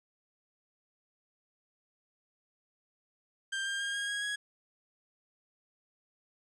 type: tone with pitch steps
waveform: 30% pulse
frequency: 1583 / 1598.6 / 1614.4 / 1630.3 / 1646.4 / 1662.7 Hz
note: G6 / G6 / G#6 / G#6 / G#6 / G#6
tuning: +17 / +33 / -49 / -33 / -16 / +2 cents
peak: -30 dBFS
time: 3.52-4.36 s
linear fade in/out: 10 ms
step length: 140 ms
effects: resampled to 22050 Hz + 12-bit